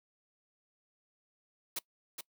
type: noise with echo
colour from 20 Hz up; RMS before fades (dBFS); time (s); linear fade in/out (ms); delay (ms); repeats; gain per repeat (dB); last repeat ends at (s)
white; -36; 1.76-1.79; 5; 420; 1; -6; 2.21
effects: noise-tail reverb RT60 0.1 s tail -23 dB re dry + high-pass 200 Hz 12 dB/octave